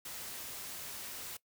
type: noise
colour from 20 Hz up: white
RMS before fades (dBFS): -44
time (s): 0.05-1.37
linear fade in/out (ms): 5
effects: noise-tail reverb RT60 0.1 s tail -20 dB re dry